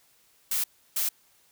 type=noise bursts at uneven times; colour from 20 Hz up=blue; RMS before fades=-27 dBFS; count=2; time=0.51-0.64 / 0.96-1.09 s; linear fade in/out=5 ms; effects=white hiss -63 dBFS RMS until 1.51 s